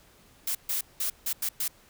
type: noise bursts at uneven times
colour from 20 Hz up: blue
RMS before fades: -29 dBFS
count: 6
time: 0.47-0.55 / 0.69-0.81 / 1-1.1 / 1.26-1.33 / 1.42-1.49 / 1.6-1.68 s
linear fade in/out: 5 ms
effects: pink hiss -58 dBFS RMS until 1.89 s